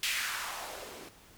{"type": "noise with band-pass filter sweep", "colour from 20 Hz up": "blue", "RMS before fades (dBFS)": -37, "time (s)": [0.03, 1.09], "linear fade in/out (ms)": 2, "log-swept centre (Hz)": [2700, 270], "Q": 2.2, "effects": ["pink hiss -57 dBFS RMS until 1.37 s"]}